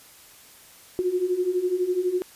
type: beating tone pair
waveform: sine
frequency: 354.4 / 366.4 Hz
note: F4 / F#4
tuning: +25 / -17 cents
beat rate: 12 Hz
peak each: -27 / -23 dBFS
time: 0.99-2.22 s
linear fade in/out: 0 ms
effects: white hiss -50 dBFS RMS until 2.35 s + resampled to 32000 Hz